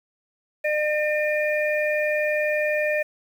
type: harmonic tone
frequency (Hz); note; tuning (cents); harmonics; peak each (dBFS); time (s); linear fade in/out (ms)
604; D5; +48; 1 / 3 / 4; -22 / -27 / -28; 0.64-3.03; 10
effects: 8-bit